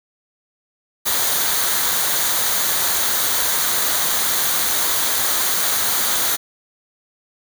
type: noise with comb filter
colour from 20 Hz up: white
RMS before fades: -19 dBFS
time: 1.05-6.37 s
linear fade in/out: 20 ms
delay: 0.38 ms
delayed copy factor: -0.5
effects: none